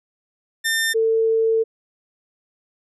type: tone pair in turn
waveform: sawtooth / sine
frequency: 1800 / 448.2 Hz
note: A6 / A4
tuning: +39 / +32 cents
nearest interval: 2 octaves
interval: 2407 cents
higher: first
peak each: -15 dBFS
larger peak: neither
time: 0.64-0.94 / 0.94-1.64 s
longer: second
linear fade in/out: 20 ms
effects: none